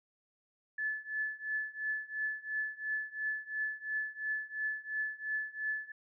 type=tone with tremolo; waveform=sine; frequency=1731 Hz; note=A6; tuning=29 cents flat; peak=-30 dBFS; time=0.78-5.92 s; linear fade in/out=5 ms; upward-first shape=triangle; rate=2.9 Hz; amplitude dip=95%; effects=none